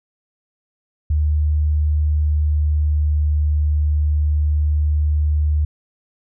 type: tone with pitch glide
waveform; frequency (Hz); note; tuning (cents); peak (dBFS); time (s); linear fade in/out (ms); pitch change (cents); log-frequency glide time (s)
sine; 75.5 to 74.98; D2 to D2; +48 to +36; -14; 1.1-5.65; 5; -12; 2.03-3.25
effects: none